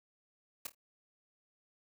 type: noise with echo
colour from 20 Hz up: white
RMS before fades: -39 dBFS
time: 0.65-0.67 s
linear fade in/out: 5 ms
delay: 26 ms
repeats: 3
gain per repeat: -11 dB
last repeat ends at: 0.748 s
effects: none